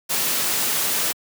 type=noise; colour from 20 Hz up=white; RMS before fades=-22 dBFS; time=0.09-1.13 s; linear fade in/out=20 ms; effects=high-pass 150 Hz 12 dB/octave